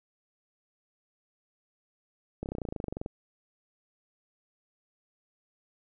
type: slowing click train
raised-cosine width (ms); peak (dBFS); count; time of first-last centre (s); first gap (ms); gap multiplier
2; -21; 18; 2.43-3.061; 29; 1.03
effects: none

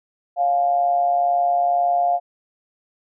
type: tone with amplitude modulation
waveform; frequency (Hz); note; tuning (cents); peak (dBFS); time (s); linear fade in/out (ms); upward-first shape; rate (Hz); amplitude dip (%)
sine; 703; F5; +11; -13; 0.36-2.2; 50; sine; 142; 55
effects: none

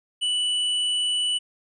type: tone with hard clipping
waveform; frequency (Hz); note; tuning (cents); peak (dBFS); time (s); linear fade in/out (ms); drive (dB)
triangle; 2965; F#7; +3; -23; 0.21-1.39; 20; 10
effects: resampled to 24000 Hz

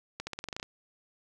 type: accelerating click train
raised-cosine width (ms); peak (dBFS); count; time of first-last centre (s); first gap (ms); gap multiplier
0.2; -19; 10; 0.2-0.629; 70; 0.9
effects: none

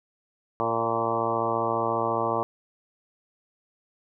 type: harmonic tone with a mistuned harmonic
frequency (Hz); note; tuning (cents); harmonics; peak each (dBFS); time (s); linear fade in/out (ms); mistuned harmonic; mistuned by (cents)
114.5; A#2; -31; 1 / 2 / 3 / 4 / 5 / 6 / 7 / 8 / 9 / 10; -37 / -37 / -33 / -31 / -31 / -32 / -33 / -32 / -32 / -31; 0.6-2.43; 0; 5; +19
effects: none

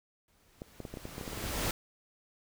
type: noise with exponential growth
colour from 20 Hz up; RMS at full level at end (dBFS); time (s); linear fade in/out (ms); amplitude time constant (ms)
pink; -31; 0.28-1.71; 2; 310
type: clicks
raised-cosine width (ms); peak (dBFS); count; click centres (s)
2; -27; 12; 0.619 / 0.803 / 0.852 / 0.94 / 0.972 / 1.054 / 1.181 / 1.212 / 1.278 / 1.332 / 1.375 / 1.44
effects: none

